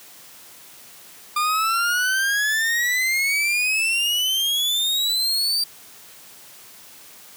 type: exponential sweep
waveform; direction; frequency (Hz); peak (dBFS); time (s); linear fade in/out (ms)
40% pulse; up; 1200 to 4699; -18; 1.36-5.64; 5
effects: white hiss -45 dBFS RMS until 7.36 s + high-pass 100 Hz 12 dB/octave